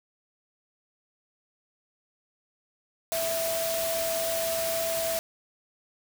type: tone in noise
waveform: sine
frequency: 660 Hz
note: E5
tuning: 2 cents sharp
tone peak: -28 dBFS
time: 3.12-5.19 s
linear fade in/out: 0 ms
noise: white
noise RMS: -32 dBFS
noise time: 3.12-5.19 s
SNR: +1 dB
effects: none